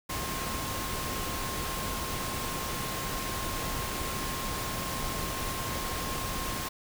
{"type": "tone in noise", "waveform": "sine", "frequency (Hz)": 1066, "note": "C6", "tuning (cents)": 32, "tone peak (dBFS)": -39, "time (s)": [0.09, 6.69], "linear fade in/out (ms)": 10, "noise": "pink", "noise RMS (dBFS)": -34, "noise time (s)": [0.09, 6.69], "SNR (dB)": -8, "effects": []}